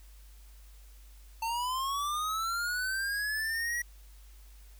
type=linear sweep; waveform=square; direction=up; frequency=893 to 1931 Hz; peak=-31 dBFS; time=1.42-3.82 s; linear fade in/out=5 ms; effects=added 50 Hz sine -50 dBFS peak until 4.79 s + white hiss -62 dBFS RMS until 4.79 s